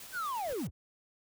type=noise with tremolo; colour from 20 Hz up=white; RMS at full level=-47 dBFS; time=0-0.67 s; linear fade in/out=2 ms; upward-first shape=triangle; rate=8.6 Hz; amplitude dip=30%
type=linear sweep; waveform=triangle; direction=down; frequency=1568 to 36.27 Hz; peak=-31 dBFS; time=0.12-0.71 s; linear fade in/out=50 ms
type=noise with exponential growth; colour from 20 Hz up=pink; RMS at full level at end=-46 dBFS; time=0.32-0.53 s; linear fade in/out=2 ms; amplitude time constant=45 ms
effects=none